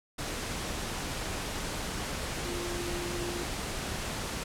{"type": "tone in noise", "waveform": "sine", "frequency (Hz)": 349.2, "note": "F4", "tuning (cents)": 0, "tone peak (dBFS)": -36, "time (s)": [2.45, 3.44], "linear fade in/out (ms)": 10, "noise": "pink", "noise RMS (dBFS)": -35, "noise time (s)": [0.18, 4.44], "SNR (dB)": -4, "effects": ["low-pass 10000 Hz 12 dB/octave"]}